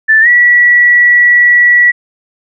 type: tone with pitch glide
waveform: sine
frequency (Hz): 1760 to 1941.6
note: A6 to B6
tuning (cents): 0 to -30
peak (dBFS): -3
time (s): 0.08-1.92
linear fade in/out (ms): 20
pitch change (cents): +170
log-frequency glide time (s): 0.21-0.28
effects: none